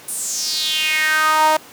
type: tone with high-pass filter sweep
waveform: sawtooth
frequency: 311.1 Hz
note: D#4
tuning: in tune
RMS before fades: -18 dBFS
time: 0.08-1.57 s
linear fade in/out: 5 ms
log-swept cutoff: 10000 to 740 Hz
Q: 4.7
effects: pink hiss -41 dBFS RMS until 1.72 s + high-pass 200 Hz 12 dB/octave